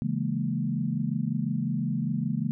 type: chord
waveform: sine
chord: A# half-diminished seventh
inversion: first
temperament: equal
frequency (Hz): 138.59 / 164.81 / 207.7 / 233.1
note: C#3 / E3 / G#3 / A#3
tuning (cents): 0 / 0 / 0 / 0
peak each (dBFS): -31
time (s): 0.02-2.51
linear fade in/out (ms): 0
effects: none